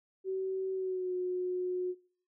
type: tone with pitch glide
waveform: sine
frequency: 380 to 363.5 Hz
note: F#4 to F#4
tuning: +46 to -31 cents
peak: -31 dBFS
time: 0.24-1.95 s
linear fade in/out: 50 ms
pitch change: -77 cents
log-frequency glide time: 0.73-1.14 s
effects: noise-tail reverb RT60 0.5 s tail -21 dB re dry